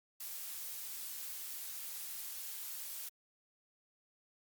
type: noise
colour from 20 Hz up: blue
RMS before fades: -44 dBFS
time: 0.2-3.09 s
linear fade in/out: 5 ms
effects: Opus 48 kbps